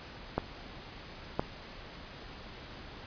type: clicks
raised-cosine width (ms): 1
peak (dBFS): -14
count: 2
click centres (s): 0.38 / 1.395
effects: pink hiss -47 dBFS RMS until 3.06 s + resampled to 11025 Hz